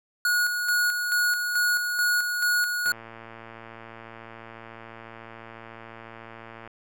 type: tone with tremolo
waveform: square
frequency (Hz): 1451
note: F#6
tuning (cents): -34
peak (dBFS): -21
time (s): 0.25-2.92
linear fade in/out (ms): 2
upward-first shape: square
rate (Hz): 2.3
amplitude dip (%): 45
type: click train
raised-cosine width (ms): 0.5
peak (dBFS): -27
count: 436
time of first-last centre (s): 2.86-6.676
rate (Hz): 114
effects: none